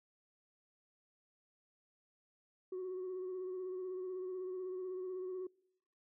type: tone with vibrato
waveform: sine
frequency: 370 Hz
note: F#4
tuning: in tune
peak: -37 dBFS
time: 2.72-5.47 s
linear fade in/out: 5 ms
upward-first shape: sine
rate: 16 Hz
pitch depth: 29 cents each way
effects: noise-tail reverb RT60 0.8 s tail -26 dB re dry + tanh soft clip ceiling -37 dBFS